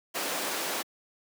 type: high-pass noise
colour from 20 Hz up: pink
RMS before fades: -32 dBFS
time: 0.14-0.83 s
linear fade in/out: 20 ms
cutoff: 330 Hz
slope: 12 dB/octave
effects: high-pass 200 Hz 12 dB/octave